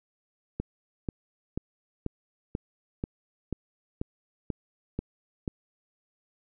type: click train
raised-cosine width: 3 ms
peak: -17 dBFS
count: 11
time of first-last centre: 0.6-5.478 s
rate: 2.05 Hz
effects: none